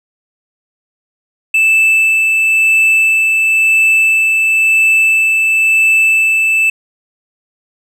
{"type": "tone with tremolo", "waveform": "triangle", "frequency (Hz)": 2637, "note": "E7", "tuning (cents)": 0, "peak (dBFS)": -5, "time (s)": [1.54, 6.7], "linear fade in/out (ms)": 5, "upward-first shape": "sine", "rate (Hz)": 0.97, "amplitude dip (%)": 25, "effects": []}